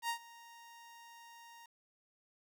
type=tone with ADSR envelope; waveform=sawtooth; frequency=932.3 Hz; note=A#5; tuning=in tune; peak=-29 dBFS; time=0.02-1.66 s; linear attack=70 ms; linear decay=91 ms; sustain=-21 dB; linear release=4 ms; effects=11-bit